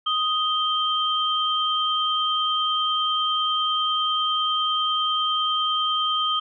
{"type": "tone pair together", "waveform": "sine", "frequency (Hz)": [1248, 3145], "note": ["D#6", "G7"], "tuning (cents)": [5, 5], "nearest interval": "octave + major third", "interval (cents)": 1600, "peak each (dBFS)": -23, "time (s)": [0.06, 6.4], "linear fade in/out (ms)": 10, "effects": []}